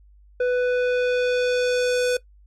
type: tone with low-pass filter sweep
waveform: square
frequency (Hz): 496.3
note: B4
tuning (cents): +8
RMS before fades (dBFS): -21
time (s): 0.4-2.17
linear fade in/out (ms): 5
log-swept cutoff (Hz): 1400 to 9700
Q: 0.9
effects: noise-tail reverb RT60 0.1 s tail -18 dB re dry + added 50 Hz sine -49 dBFS peak until 2.46 s